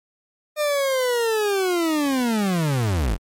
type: linear sweep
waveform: 40% pulse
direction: down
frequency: 609 to 39.15 Hz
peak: -18 dBFS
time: 0.56-3.18 s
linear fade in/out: 50 ms
effects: MP3 64 kbps